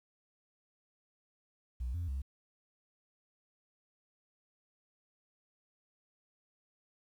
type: tone with pitch steps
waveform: sine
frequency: 61.2 / 86.3 / 67.4 Hz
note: B1 / F2 / C#2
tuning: -15 / -20 / -48 cents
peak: -32 dBFS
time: 1.8-2.22 s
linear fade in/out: 10 ms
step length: 140 ms
effects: tanh soft clip ceiling -32 dBFS + 11-bit